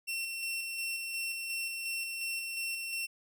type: tone with tremolo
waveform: sawtooth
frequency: 2710 Hz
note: E7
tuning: 47 cents sharp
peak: -30 dBFS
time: 0.07-3.07 s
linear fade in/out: 20 ms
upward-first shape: square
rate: 2.8 Hz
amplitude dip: 30%
effects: none